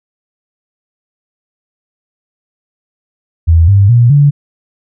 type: tone with pitch steps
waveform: sine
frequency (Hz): 82.6 / 99.37 / 119.54 / 143.81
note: E2 / G2 / A#2 / D3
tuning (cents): +4 / +24 / +44 / -36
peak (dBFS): -3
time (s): 3.47-4.31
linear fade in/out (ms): 20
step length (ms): 210
effects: none